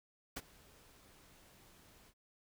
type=noise with ADSR envelope; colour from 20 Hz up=pink; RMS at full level=-40 dBFS; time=0.36-2.14 s; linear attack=11 ms; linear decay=35 ms; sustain=-23 dB; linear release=62 ms; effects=none